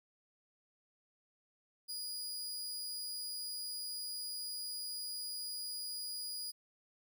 sawtooth tone, 4898 Hz, D#8, 28 cents flat, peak -37 dBFS, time 1.88-6.52 s, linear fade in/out 20 ms, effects none

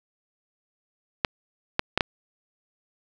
clicks, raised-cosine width 0.3 ms, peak -4 dBFS, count 4, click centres 1.248 / 1.794 / 1.976 / 2.008 s, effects none

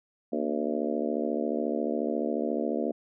harmonic tone with a mistuned harmonic, 74.2 Hz, D2, 18 cents sharp, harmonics 3 / 4 / 5 / 6 / 7 / 8 / 9, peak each -32 / -33 / -34 / -35 / -35 / -36 / -37 dBFS, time 0.32-2.92 s, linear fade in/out 10 ms, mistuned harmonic 3, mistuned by +90 cents, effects none

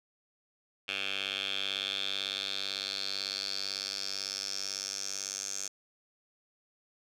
10% pulse tone with band-pass filter sweep, 98 Hz, G2, in tune, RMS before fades -36 dBFS, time 0.88-5.68 s, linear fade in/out 5 ms, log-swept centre 2900 to 6500 Hz, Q 5.5, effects none

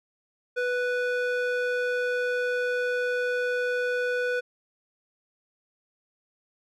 square tone with band-pass filter, 493.9 Hz, B4, in tune, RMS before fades -27 dBFS, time 0.56-4.41 s, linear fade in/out 20 ms, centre 1100 Hz, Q 1.6, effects none

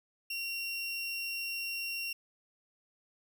30% pulse tone, 2747 Hz, F7, 29 cents flat, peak -32 dBFS, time 0.3-2.13 s, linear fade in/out 5 ms, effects none

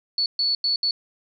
sine tone bursts at uneven times, 4435 Hz, C#8, in tune, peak -19 dBFS, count 4, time 0.18-0.26 / 0.39-0.55 / 0.64-0.76 / 0.83-0.91 s, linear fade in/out 2 ms, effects none

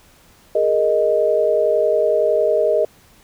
sine chord, Ab suspended second, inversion none, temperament equal, 415.3 / 466.2 / 622.3 Hz, Ab4 / Bb4 / Eb5, 0 / 0 / 0 cents, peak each -20 / -19 / -16 dBFS, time 0.55-2.85 s, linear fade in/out 5 ms, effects pink hiss -51 dBFS RMS until 3.23 s

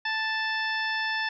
harmonic tone, 880 Hz, A5, in tune, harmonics 1 / 2 / 3 / 4 / 5 / 6, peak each -33 / -28 / -36 / -37 / -43 / -38 dBFS, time 0.05-1.29 s, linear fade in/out 5 ms, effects none

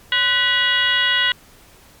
sine tone with frequency modulation, 2418 Hz, D7, 50 cents sharp, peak -14 dBFS, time 0.12-1.32 s, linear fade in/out 2 ms, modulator 464 Hz, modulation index 2.3, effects pink hiss -48 dBFS RMS until 2 s + MP3 96 kbps

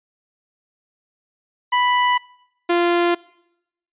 sawtooth tone pair in turn, 987.8 / 346.6 Hz, B5 / F4, 0 / -13 cents, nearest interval octave + tritone, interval 1813 cents, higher first, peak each -11 dBFS, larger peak neither, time 1.72-2.18 / 2.69-3.15 s, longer neither, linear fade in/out 10 ms, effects noise-tail reverb RT60 0.8 s tail -23 dB re dry + resampled to 8000 Hz

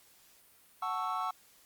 triangle chord, F# minor seventh, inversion none, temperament equal, 740 / 880 / 1108.7 / 1318.5 Hz, F#5 / A5 / C#6 / E6, 0 / 0 / 0 / 0 cents, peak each -36 / -38 / -34 / -35 dBFS, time 0.82-1.31 s, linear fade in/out 5 ms, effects white hiss -62 dBFS RMS until 1.65 s + Opus 48 kbps

